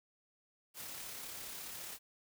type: noise with amplitude modulation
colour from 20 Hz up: white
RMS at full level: -45 dBFS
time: 0.74-1.99 s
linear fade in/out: 50 ms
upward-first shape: sine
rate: 34.7 Hz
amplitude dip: 25%
effects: none